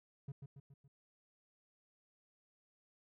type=tone with echo; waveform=triangle; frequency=138.59 Hz; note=C#3; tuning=in tune; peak=-40 dBFS; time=0.28-0.32 s; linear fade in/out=5 ms; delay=140 ms; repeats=4; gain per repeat=-5 dB; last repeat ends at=0.88 s; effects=none